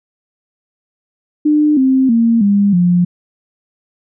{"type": "tone with pitch steps", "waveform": "sine", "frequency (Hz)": [300.5, 263.1, 230.4, 201.7, 176.63], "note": ["D4", "C4", "A#3", "G3", "F3"], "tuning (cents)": [40, 10, -20, 50, 20], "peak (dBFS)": -8, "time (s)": [1.45, 3.05], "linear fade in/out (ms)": 10, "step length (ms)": 320, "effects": []}